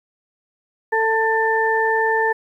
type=harmonic tone; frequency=445.3 Hz; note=A4; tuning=21 cents sharp; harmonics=1 / 2 / 4; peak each=-20 / -20 / -20 dBFS; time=0.92-2.33 s; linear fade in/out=10 ms; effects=9-bit